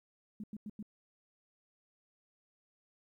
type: tone bursts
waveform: sine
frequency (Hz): 210.5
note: G#3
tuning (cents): +24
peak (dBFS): -40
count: 4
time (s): 0.4-0.827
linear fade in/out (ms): 2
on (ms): 37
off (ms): 93
effects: 13-bit